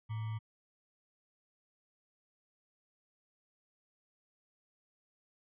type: tone with sample-and-hold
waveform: sine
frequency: 110 Hz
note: A2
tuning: in tune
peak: -35 dBFS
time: 0.09-0.39 s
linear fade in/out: 20 ms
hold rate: 1050 Hz
effects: resampled to 8000 Hz